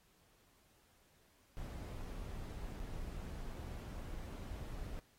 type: noise with dropouts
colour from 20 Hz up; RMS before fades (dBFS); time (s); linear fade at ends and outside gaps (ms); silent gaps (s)
brown; -45; 1.57-4.99; 0; 2.795-2.801
effects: pink hiss -71 dBFS RMS until 5.18 s + AAC 48 kbps